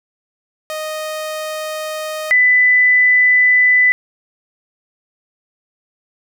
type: tone pair in turn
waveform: sawtooth / sine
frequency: 621 / 1995.6 Hz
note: D#5 / B6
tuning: -3 / +17 cents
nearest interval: octave + minor sixth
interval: 2020 cents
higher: second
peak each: -18 / -8 dBFS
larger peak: second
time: 0.7-2.31 / 2.31-3.92 s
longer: neither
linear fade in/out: 0 ms
effects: none